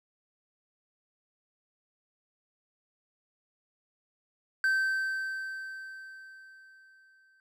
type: tone with exponential decay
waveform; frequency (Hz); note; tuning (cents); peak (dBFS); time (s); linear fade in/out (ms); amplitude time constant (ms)
triangle; 1551; G6; -19; -21; 4.64-7.4; 1; 600
effects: none